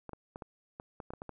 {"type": "clicks", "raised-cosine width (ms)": 1, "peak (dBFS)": -28, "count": 10, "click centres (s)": [0.093, 0.133, 0.359, 0.422, 0.799, 1.002, 1.105, 1.136, 1.219, 1.293], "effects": []}